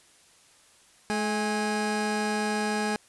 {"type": "tone pair together", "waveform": "25% pulse", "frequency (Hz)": [213.7, 827], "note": ["G#3", "G#5"], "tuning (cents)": [50, -8], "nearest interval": "octave + major seventh", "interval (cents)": 2342, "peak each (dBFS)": [-24, -26], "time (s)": [1.1, 2.96], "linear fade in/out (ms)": 0, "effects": ["white hiss -58 dBFS RMS until 3.08 s", "resampled to 24000 Hz"]}